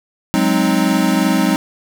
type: chord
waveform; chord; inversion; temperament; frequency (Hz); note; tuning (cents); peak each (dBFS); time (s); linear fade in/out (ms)
square; Ab dominant seventh; third; equal; 185 / 207.7 / 261.6 / 311.1; Gb3 / Ab3 / C4 / Eb4; 0 / 0 / 0 / 0; -19; 0.34-1.56; 0
effects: none